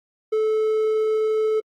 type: tone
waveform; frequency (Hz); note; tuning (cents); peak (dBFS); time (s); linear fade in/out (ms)
triangle; 435.1; A4; -19; -16; 0.32-1.6; 10
effects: AAC 48 kbps